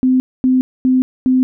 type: tone bursts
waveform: sine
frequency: 257 Hz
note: C4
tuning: 31 cents flat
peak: -9 dBFS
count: 4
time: 0.03-1.43 s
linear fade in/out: 0 ms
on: 170 ms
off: 240 ms
effects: none